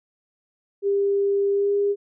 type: tone with pitch glide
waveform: sine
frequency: 399.4 to 404.5 Hz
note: G4 to G#4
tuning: +32 to -46 cents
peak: -18 dBFS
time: 0.82-1.96 s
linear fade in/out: 50 ms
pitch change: +22 cents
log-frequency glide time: 1.52-1.73 s
effects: none